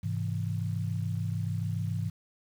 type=chord; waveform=sine; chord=Ab augmented; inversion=none; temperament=equal; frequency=103.83 / 130.81 / 164.81 Hz; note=Ab2 / C3 / E3; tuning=0 / 0 / 0 cents; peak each=-31 / -36 / -34 dBFS; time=0.03-2.1 s; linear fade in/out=10 ms; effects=9-bit